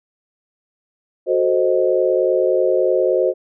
sine chord, F# diminished seventh, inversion none, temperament equal, 370 / 440 / 523.3 / 622.3 Hz, F#4 / A4 / C5 / Eb5, 0 / 0 / 0 / 0 cents, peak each -18 / -23 / -17 / -21 dBFS, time 1.26-3.34 s, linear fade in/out 50 ms, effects none

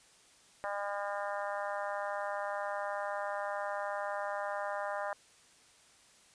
harmonic tone, 202.1 Hz, G#3, 47 cents flat, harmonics 3 / 4 / 5 / 6 / 7 / 8 / 9, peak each -38 / -40 / -42 / -44 / -45 / -46 / -47 dBFS, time 0.64-5.13 s, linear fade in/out 0 ms, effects white hiss -62 dBFS RMS until 6.34 s + resampled to 22050 Hz

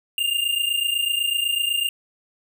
square tone pair together, 2794 / 2822 Hz, F7 / F7, 0 / +17 cents, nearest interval unison, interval 17 cents, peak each -24 dBFS, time 0.18-1.89 s, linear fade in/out 2 ms, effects none

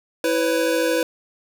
square tone cluster, 328.6 / 499.7 / 553 Hz, E4 / B4 / C#5, -5 / +20 / -4 cents, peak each -24 / -21 / -27 dBFS, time 0.24-1.03 s, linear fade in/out 2 ms, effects none

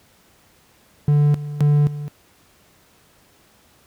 triangle tone with tremolo, 146.83 Hz, D3, in tune, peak -10 dBFS, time 1.08-2.08 s, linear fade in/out 0 ms, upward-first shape square, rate 1.9 Hz, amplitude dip 80%, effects pink hiss -55 dBFS RMS until 3.86 s + high-pass 60 Hz 12 dB/octave

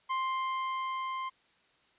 40% pulse tone with level ramp, 1050 Hz, C6, 6 cents sharp, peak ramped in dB -28 to -33 dBFS, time 0.09-1.3 s, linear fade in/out 20 ms, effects white hiss -67 dBFS RMS until 1.98 s + resampled to 8000 Hz

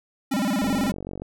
square tone with vibrato, 232.6 Hz, A#3, 4 cents flat, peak -22 dBFS, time 0.31-0.92 s, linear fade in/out 10 ms, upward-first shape square, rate 18 Hz, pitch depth 260 cents each way
click train, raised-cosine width 2 ms, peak -20 dBFS, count 29, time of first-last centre 0.62-1.22 s, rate 46.7 Hz
effects none

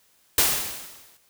white noise with exponential decay, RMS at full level -17 dBFS, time 0.38-1.17 s, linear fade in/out 2 ms, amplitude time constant 170 ms, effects white hiss -62 dBFS RMS until 1.29 s

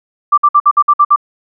sine tone bursts, 1174.7 Hz, D6, in tune, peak -4 dBFS, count 8, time 0.32-1.161 s, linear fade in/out 10 ms, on 57 ms, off 55 ms, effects none

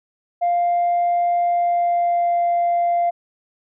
sine tone with pitch glide, 698.5 to 693.7 Hz, F5 to F5, 0 to -12 cents, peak -14 dBFS, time 0.41-3.11 s, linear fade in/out 20 ms, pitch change -12 cents, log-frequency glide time 1.43-2.42 s, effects tanh soft clip ceiling -13 dBFS

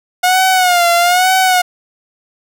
sawtooth tone with vibrato, 720 Hz, F#5, 47 cents flat, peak -5 dBFS, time 0.23-1.62 s, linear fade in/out 10 ms, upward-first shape sine, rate 1.1 Hz, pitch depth 82 cents each way, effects none

